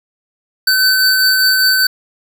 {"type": "tone pair together", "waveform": "square", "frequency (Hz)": [1525, 4570], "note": ["G6", "D8"], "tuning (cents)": [-48, -48], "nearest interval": "octave + perfect fifth", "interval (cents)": 1900, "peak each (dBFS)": -13, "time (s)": [0.67, 1.87], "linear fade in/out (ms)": 5, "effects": []}